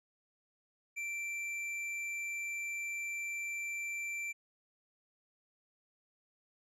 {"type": "tone with hard clipping", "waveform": "sine", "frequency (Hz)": 2347, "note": "D7", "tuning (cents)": -2, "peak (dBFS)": -38, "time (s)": [0.96, 4.33], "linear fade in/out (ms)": 20, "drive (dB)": 7, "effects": []}